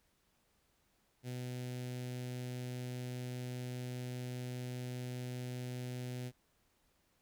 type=tone with notch filter; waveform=sawtooth; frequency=125 Hz; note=B2; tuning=21 cents sharp; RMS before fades=-42 dBFS; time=1.23-6.32 s; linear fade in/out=50 ms; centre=1100 Hz; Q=0.83; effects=pink hiss -75 dBFS RMS until 7.21 s